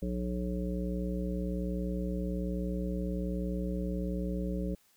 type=harmonic tone; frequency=60.6 Hz; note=B1; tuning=32 cents flat; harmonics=1 / 3 / 5 / 7 / 9; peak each=-35 / -34 / -40 / -42 / -42 dBFS; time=0.02-4.75 s; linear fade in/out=5 ms; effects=white hiss -67 dBFS RMS until 4.96 s